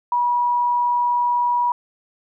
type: tone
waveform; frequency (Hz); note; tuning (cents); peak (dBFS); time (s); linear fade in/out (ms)
sine; 968; B5; -35; -16; 0.12-1.72; 2
effects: none